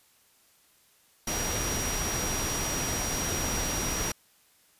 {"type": "tone in noise", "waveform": "sine", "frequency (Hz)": 5730, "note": "F8", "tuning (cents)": 44, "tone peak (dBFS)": -33, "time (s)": [1.27, 4.12], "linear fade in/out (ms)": 5, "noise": "pink", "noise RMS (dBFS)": -31, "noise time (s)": [1.27, 4.12], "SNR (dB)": -5, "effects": ["white hiss -63 dBFS RMS until 4.79 s", "resampled to 32000 Hz"]}